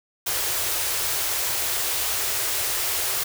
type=band-stop noise; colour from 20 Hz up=white; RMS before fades=-25 dBFS; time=0.26-3.24 s; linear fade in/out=10 ms; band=140 to 320 Hz; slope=96 dB/octave; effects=none